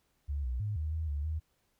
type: tone with pitch steps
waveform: sine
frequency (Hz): 71.4 / 61.9 / 104.7 / 77.3 / 79.8 / 72.3 / 78.6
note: D2 / B1 / G#2 / D#2 / D#2 / D2 / D#2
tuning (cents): -48 / +5 / +15 / -11 / +44 / -27 / +18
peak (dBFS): -31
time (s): 0.28-1.4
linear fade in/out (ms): 20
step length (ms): 160
effects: pink hiss -75 dBFS RMS until 1.79 s